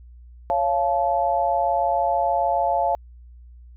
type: chord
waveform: sine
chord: Db augmented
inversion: none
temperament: just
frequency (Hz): 554.4 / 693 / 866.2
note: Db5 / F5 / A5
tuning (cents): 0 / -14 / -27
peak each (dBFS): -25 / -21 / -23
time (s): 0.5-2.95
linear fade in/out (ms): 0
effects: added 60 Hz sine -42 dBFS peak until 3.76 s